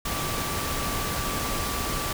sine tone in noise, 1162 Hz, D6, 19 cents flat, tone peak -34 dBFS, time 0.05-2.13 s, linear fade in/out 5 ms, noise pink, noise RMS -29 dBFS, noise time 0.05-2.13 s, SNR -8 dB, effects none

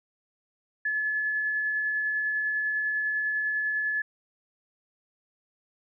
sine tone with tremolo, 1717 Hz, A6, 43 cents flat, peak -24 dBFS, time 0.85-4.02 s, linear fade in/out 5 ms, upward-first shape triangle, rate 10 Hz, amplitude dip 25%, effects none

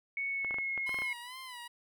sine tone with pitch glide, 2217 to 2161 Hz, C#7 to C#7, 0 to -45 cents, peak -32 dBFS, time 0.17-1.13 s, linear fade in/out 2 ms, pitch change -45 cents, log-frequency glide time 0.28-0.75 s
clicks, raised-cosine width 0.5 ms, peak -27 dBFS, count 9, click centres 0.447 / 0.509 / 0.543 / 0.585 / 0.777 / 0.893 / 0.944 / 0.988 / 1.02 s
15% pulse tone with vibrato, 1000 Hz, B5, 21 cents sharp, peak -37 dBFS, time 0.86-1.68 s, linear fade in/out 10 ms, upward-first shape sine, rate 2.3 Hz, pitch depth 85 cents each way
effects none

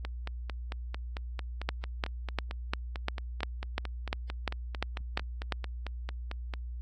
two click trains, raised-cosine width 0.3 ms, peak -21 / -13 dBFS, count 30 / 12, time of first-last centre 0.05-6.538 / 1.69-5.523 s, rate 4.47 / 2.87 Hz, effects added 60 Hz sine -36 dBFS peak until 6.81 s + AAC 32 kbps

